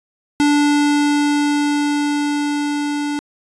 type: tone with level ramp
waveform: square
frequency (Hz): 291.8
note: D4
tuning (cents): -11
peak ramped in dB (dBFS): -12 to -20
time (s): 0.4-3.19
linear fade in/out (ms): 0
effects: resampled to 22050 Hz